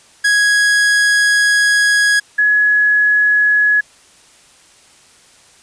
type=tone pair in turn; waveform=45% pulse / sine; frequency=1661.2 / 1687.3 Hz; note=G#6 / G#6; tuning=0 / +27 cents; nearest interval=unison; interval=27 cents; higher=second; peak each=-10 / -9 dBFS; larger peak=second; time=0.24-2.2 / 2.38-3.81 s; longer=first; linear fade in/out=10 ms; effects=white hiss -47 dBFS RMS until 5.62 s + resampled to 22050 Hz